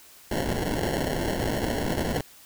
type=noise with sample-and-hold; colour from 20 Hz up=blue; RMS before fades=-27 dBFS; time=0.31-2.21 s; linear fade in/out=5 ms; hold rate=1225 Hz; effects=white hiss -51 dBFS RMS until 2.45 s